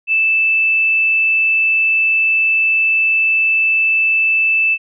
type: tone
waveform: sine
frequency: 2637 Hz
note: E7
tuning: in tune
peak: -11 dBFS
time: 0.07-4.78 s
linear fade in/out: 50 ms
effects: none